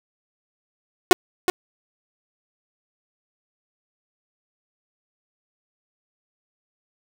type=tone with echo; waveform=sawtooth; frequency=363.7 Hz; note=F#4; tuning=30 cents flat; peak=-3 dBFS; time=1.11-1.13 s; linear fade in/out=0 ms; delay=370 ms; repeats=1; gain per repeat=-10 dB; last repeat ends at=1.5 s; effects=none